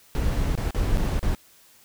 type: noise with dropouts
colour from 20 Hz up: brown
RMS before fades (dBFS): -23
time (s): 0.15-1.35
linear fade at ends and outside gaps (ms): 0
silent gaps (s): 0.553-0.576 / 0.707-0.747 / 0.972-0.98 / 1.193-1.229
effects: white hiss -55 dBFS RMS until 1.84 s